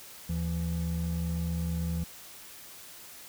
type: tone pair together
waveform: triangle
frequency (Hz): 78.01 / 167.8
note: D#2 / E3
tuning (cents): +5 / +31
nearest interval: octave + minor second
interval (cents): 1326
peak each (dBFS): -30 / -29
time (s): 0.29-2.04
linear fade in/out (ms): 5
effects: white hiss -48 dBFS RMS until 3.28 s